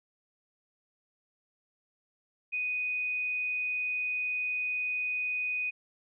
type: tone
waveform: sine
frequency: 2489 Hz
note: D#7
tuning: in tune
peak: -29 dBFS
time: 2.52-5.71 s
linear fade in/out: 20 ms
effects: none